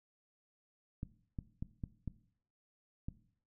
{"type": "clicks", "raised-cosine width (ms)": 5, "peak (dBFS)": -27, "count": 6, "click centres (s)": [1.031, 1.388, 1.625, 1.838, 2.077, 3.085], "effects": ["noise-tail reverb RT60 0.6 s tail -17 dB re dry"]}